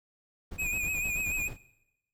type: noise with tremolo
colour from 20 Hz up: brown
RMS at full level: -39 dBFS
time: 0.51-1.57 s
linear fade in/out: 10 ms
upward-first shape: square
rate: 9.3 Hz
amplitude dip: 60%
type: tone with vibrato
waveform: square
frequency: 2489 Hz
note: D#7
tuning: in tune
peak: -30 dBFS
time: 0.58-1.49 s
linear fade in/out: 20 ms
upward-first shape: sine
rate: 6.8 Hz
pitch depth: 49 cents each way
effects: noise-tail reverb RT60 0.9 s tail -19 dB re dry